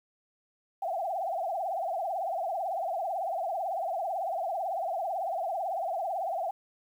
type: tone with vibrato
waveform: sine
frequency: 719 Hz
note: F#5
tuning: 50 cents flat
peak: -29 dBFS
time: 0.82-6.51 s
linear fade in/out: 5 ms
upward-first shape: triangle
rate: 18 Hz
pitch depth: 220 cents each way
effects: 10-bit